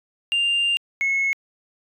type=tone pair in turn; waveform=sine; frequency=2794 / 2184 Hz; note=F7 / C#7; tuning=0 / -26 cents; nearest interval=major third; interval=426 cents; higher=first; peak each=-16 / -17 dBFS; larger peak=first; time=0.32-0.77 / 1.01-1.33 s; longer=first; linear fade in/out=0 ms; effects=tanh soft clip ceiling -16 dBFS